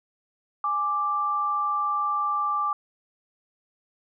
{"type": "tone pair together", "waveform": "sine", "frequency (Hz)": [831, 1176.6], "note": ["G#5", "D6"], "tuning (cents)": [1, 3], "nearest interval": "tritone", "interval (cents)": 602, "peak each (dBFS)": [-32, -23], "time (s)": [0.64, 2.73], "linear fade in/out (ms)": 2, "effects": []}